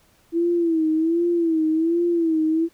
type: tone with vibrato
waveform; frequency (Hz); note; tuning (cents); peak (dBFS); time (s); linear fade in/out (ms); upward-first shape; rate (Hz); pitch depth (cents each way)
sine; 329.6; E4; 0; -17; 0.32-2.69; 50; sine; 1.3; 86
effects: pink hiss -59 dBFS RMS until 2.73 s